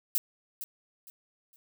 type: noise with echo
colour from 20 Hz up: violet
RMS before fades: -27 dBFS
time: 0.15-0.18 s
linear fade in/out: 0 ms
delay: 460 ms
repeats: 3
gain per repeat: -11 dB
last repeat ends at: 1.56 s
effects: none